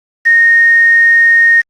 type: tone with quantisation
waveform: sine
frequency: 1851 Hz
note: A#6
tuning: 13 cents flat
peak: -4 dBFS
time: 0.25-1.62 s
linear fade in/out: 20 ms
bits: 4
effects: low-pass 5000 Hz 12 dB/octave + Opus 48 kbps